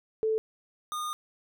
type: tone pair in turn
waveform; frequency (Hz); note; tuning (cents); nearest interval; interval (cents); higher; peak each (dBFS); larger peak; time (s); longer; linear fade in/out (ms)
sine / square; 439.2 / 1222.3; A4 / D#6; -3 / -31; octave + tritone; 1772; second; -24 / -32; first; 0.23-0.38 / 0.92-1.13; second; 0
effects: none